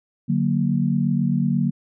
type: chord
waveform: sine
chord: D augmented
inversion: none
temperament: equal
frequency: 146.83 / 185 / 233.1 Hz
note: D3 / F#3 / A#3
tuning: 0 / 0 / 0 cents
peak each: -22 dBFS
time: 0.28-1.71 s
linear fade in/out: 20 ms
effects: none